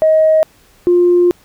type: tone pair in turn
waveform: sine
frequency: 630 / 352.6 Hz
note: D#5 / F4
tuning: +21 / +17 cents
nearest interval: minor seventh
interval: 1004 cents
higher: first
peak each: -6 dBFS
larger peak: neither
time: 0.02-0.43 / 0.87-1.31 s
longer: second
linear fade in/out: 0 ms
effects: tanh soft clip ceiling -2 dBFS + pink hiss -49 dBFS RMS until 1.44 s